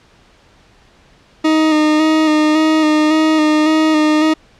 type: tone with vibrato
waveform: 40% pulse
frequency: 310 Hz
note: D#4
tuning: 6 cents flat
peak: -9 dBFS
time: 1.44-4.34 s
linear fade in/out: 10 ms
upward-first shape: square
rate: 1.8 Hz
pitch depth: 22 cents each way
effects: pink hiss -49 dBFS RMS until 4.59 s + low-pass 5000 Hz 12 dB/octave